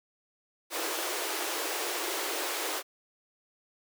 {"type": "high-pass noise", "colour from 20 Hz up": "pink", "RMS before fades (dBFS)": -33, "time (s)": [0.7, 2.83], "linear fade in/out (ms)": 50, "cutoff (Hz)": 310, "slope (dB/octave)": 96, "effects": []}